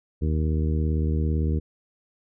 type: harmonic tone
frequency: 77.78 Hz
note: D#2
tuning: in tune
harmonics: 1 / 2 / 3 / 4 / 5 / 6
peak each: -22 / -28 / -32 / -34 / -36 / -38 dBFS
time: 0.21-1.6 s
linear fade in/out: 20 ms
effects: none